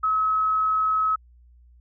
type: tone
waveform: sine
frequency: 1284 Hz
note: E6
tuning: 46 cents flat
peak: -19 dBFS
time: 0.03-1.16 s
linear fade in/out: 10 ms
effects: added 60 Hz sine -50 dBFS peak until 1.8 s